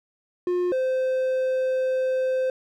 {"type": "tone pair in turn", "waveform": "triangle", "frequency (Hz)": [357.3, 518.1], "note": ["F4", "C5"], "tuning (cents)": [40, -17], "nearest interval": "tritone", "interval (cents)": 643, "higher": "second", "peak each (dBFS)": -19, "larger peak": "neither", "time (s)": [[0.47, 0.72], [0.72, 2.5]], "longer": "second", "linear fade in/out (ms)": 2, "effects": []}